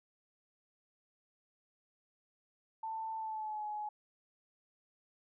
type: tone with pitch glide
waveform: sine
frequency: 888 to 843 Hz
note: A5 to G#5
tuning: +16 to +26 cents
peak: -37 dBFS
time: 2.83-3.89 s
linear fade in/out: 5 ms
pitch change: -90 cents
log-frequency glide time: 3.16-3.66 s
effects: none